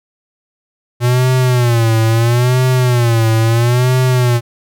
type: tone with vibrato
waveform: square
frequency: 120 Hz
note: B2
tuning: 49 cents flat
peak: -10 dBFS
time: 1-4.41 s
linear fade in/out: 50 ms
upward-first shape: sine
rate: 0.75 Hz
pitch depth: 120 cents each way
effects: none